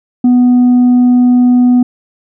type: tone with tanh clipping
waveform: sine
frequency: 247.2 Hz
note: B3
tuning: 2 cents sharp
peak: -5 dBFS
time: 0.24-1.83 s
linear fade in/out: 5 ms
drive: 2 dB
effects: none